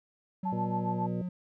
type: tone with pitch glide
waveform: triangle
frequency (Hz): 187.8 to 179.84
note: F#3 to F#3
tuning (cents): +26 to -49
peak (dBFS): -30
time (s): 0.43-1.29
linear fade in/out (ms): 5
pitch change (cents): -75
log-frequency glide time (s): 0.7-1.14
type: tone with tremolo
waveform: sine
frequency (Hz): 876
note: A5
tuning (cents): -8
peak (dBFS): -29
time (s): 0.45-1.07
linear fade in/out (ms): 10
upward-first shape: sine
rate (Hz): 7.3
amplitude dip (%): 85
type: harmonic tone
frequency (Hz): 120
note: B2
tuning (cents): -49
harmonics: 1 / 2 / 3 / 4 / 5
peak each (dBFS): -36 / -40 / -41 / -43 / -44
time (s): 0.52-1.22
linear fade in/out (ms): 5
effects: none